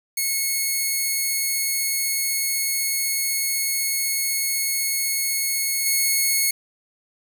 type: tone with level steps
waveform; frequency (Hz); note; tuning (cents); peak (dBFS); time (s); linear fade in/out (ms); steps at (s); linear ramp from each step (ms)
5% pulse; 2188; C#7; -23; -11 / -8; 0.17-6.51; 5; 5.86; 2
effects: none